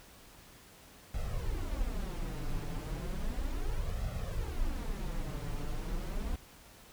brown noise with flanger, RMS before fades -35 dBFS, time 1.14-6.36 s, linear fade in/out 2 ms, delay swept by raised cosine 1.5 to 6.9 ms, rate 0.34 Hz, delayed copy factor +0.85, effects pink hiss -56 dBFS RMS until 6.92 s

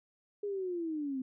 sine linear sweep, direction down, 415.3 to 254.1 Hz, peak -33 dBFS, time 0.43-1.22 s, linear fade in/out 5 ms, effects none

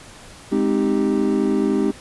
triangle chord, Ab major seventh, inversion none, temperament equal, 207.7 / 261.6 / 311.1 / 392 Hz, Ab3 / C4 / Eb4 / G4, 0 / 0 / 0 / 0 cents, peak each -20 dBFS, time 0.51-1.92 s, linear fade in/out 20 ms, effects pink hiss -42 dBFS RMS until 2 s + resampled to 24000 Hz

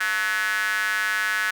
square tone with high-pass filter, 100 Hz, G2, 35 cents sharp, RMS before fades -24 dBFS, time 0-1.51 s, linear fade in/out 10 ms, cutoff 1600 Hz, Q 7.1, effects none

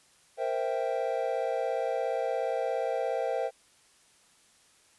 triangle chord, C dominant seventh, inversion third, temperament equal, 466.2 / 523.3 / 659.3 / 784 Hz, Bb4 / C5 / E5 / G5, 0 / 0 / 0 / 0 cents, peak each -32 / -30 / -31 / -33 dBFS, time 0.37-3.51 s, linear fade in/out 50 ms, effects white hiss -62 dBFS RMS until 4.98 s + resampled to 24000 Hz

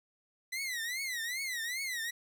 sawtooth tone with vibrato, 1993 Hz, B6, 15 cents sharp, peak -31 dBFS, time 0.52-2.11 s, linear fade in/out 10 ms, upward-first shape triangle, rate 2.5 Hz, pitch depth 200 cents each way, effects none

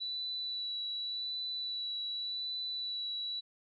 sine tone with vibrato, 3951 Hz, B7, in tune, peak -35 dBFS, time 0-3.41 s, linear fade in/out 20 ms, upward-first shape sine, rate 0.87 Hz, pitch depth 15 cents each way, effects none

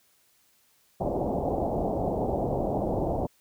white low-pass noise, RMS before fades -28 dBFS, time 1-3.27 s, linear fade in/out 10 ms, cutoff 780 Hz, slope 48 dB/octave, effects white hiss -65 dBFS RMS until 3.4 s

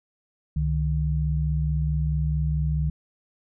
sine tone pair together, 68 / 152.65 Hz, C#2 / D#3, -33 / -33 cents, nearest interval octave + major second, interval 1400 cents, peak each -24 dBFS, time 0.56-2.9 s, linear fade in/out 5 ms, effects none

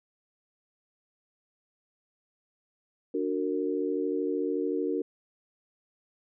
sine chord, D augmented, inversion none, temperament just, 293.7 / 367.1 / 458.9 Hz, D4 / F#4 / A#4, 0 / -14 / -27 cents, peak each -31 dBFS, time 3.14-5.02 s, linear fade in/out 5 ms, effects none

